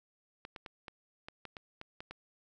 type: clicks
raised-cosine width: 0.3 ms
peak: -28 dBFS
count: 10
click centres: 0.451 / 0.562 / 0.662 / 0.882 / 1.285 / 1.453 / 1.568 / 1.814 / 2.005 / 2.11 s
effects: none